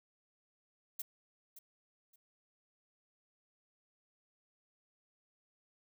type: noise with echo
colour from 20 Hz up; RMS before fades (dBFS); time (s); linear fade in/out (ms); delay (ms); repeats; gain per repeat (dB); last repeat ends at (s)
violet; -40; 0.99-1.02; 5; 570; 2; -13; 2.16
effects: none